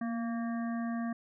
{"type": "harmonic tone with a mistuned harmonic", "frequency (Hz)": 229.9, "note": "A#3", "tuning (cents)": -24, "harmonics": [1, 3, 5, 7, 8], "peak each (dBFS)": [-32, -42, -46, -49, -50], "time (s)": [0.01, 1.13], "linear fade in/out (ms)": 5, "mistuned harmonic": 1, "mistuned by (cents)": 30, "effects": []}